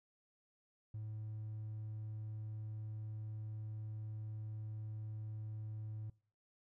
triangle tone, 108 Hz, A2, 32 cents flat, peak -39 dBFS, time 0.94-6.1 s, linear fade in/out 5 ms, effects noise-tail reverb RT60 0.5 s tail -25 dB re dry + tanh soft clip ceiling -37 dBFS

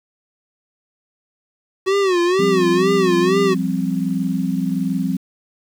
square tone with vibrato, 371.8 Hz, F#4, 8 cents sharp, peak -15 dBFS, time 1.86-3.55 s, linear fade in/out 20 ms, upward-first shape sine, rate 2.1 Hz, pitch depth 130 cents each way
sine chord, F suspended second, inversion none, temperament equal, 174.61 / 196 / 261.6 Hz, F3 / G3 / C4, 0 / 0 / 0 cents, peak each -22 dBFS, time 2.39-5.17 s, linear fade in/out 5 ms
effects low-pass 6000 Hz 12 dB/octave + 7-bit

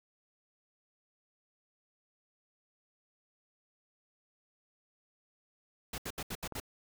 pink noise bursts, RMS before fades -39 dBFS, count 6, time 5.93-6.601 s, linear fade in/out 5 ms, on 51 ms, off 73 ms
click, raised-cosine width 1 ms, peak -29 dBFS, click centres 6.523 s
effects none

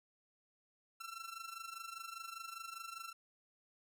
sawtooth tone with amplitude modulation, 1348 Hz, E6, 38 cents sharp, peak -39 dBFS, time 1-3.13 s, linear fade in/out 10 ms, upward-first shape sine, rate 25 Hz, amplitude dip 75%, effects none

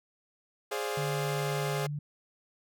sawtooth chord, D half-diminished seventh, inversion second, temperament equal with one note detuned, 415.3 / 526.6 / 587.3 / 698.5 Hz, Ab4 / C5 / D5 / F5, 0 / +11 / 0 / 0 cents, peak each -30 / -34 / -36 / -36 dBFS, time 0.71-1.87 s, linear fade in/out 10 ms
sine tone, 146.83 Hz, D3, in tune, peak -32 dBFS, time 0.97-1.99 s, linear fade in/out 5 ms
effects none

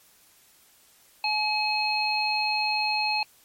harmonic tone, 850 Hz, G#5, 40 cents sharp, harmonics 1 / 3 / 5, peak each -27 / -27 / -28 dBFS, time 1.24-3.23 s, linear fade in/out 2 ms, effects white hiss -58 dBFS RMS until 3.44 s + MP3 64 kbps

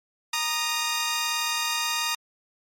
10% pulse tone pair together, 932.3 / 1230.2 Hz, A#5 / D#6, 0 / -20 cents, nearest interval perfect fourth, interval 480 cents, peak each -19 dBFS, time 0.33-2.15 s, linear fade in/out 5 ms, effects MP3 64 kbps

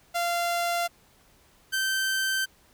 sawtooth tone pair in turn, 691 / 1551.2 Hz, F5 / G6, -19 / -19 cents, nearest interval octave + major second, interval 1400 cents, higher second, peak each -21 dBFS, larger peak neither, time 0.14-0.88 / 1.72-2.46 s, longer neither, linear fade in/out 20 ms, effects pink hiss -60 dBFS RMS until 2.73 s

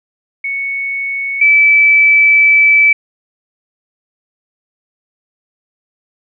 sine tone pair in turn, 2217 / 2309 Hz, C#7 / D7, 0 / -30 cents, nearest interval minor second, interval 70 cents, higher second, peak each -16 / -5 dBFS, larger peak second, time 0.44-1.41 / 1.41-2.93 s, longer second, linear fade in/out 5 ms, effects none

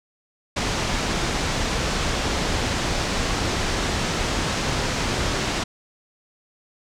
pink low-pass noise, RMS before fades -24 dBFS, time 0.56-5.64 s, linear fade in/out 10 ms, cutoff 7100 Hz, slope 24 dB/octave, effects none

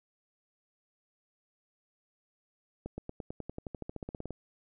accelerating click train, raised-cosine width 2 ms, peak -25 dBFS, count 19, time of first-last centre 2.86-4.307 s, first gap 120 ms, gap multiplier 0.95, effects none

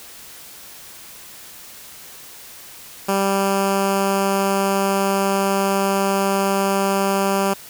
10% pulse tone with notch filter, 196 Hz, G3, in tune, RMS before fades -19 dBFS, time 3.08-7.54 s, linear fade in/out 10 ms, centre 3700 Hz, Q 1.6, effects white hiss -40 dBFS RMS until 7.69 s

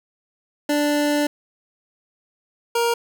25% pulse tone pair in turn, 293.7 / 469.1 Hz, D4 / A#4, 0 / +11 cents, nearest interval minor sixth, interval 811 cents, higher second, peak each -14 dBFS, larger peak neither, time 0.69-1.27 / 2.75-2.94 s, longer first, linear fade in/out 5 ms, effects none

